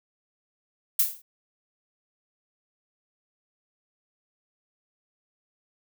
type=noise with exponential decay; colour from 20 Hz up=violet; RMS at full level=-17 dBFS; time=0.99-1.22 s; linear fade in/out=5 ms; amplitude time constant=50 ms; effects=none